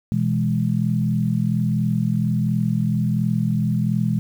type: chord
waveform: sine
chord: E major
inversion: second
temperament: equal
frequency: 123.47 / 164.81 / 207.7 Hz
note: B2 / E3 / G#3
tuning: 0 / 0 / 0 cents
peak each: -22 dBFS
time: 0.12-4.19 s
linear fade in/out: 0 ms
effects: 8-bit